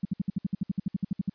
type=tone bursts; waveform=sine; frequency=189.9 Hz; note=F#3; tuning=45 cents sharp; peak=-23 dBFS; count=16; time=0.03-1.297 s; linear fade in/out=5 ms; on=22 ms; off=61 ms; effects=white hiss -68 dBFS RMS until 1.34 s + resampled to 11025 Hz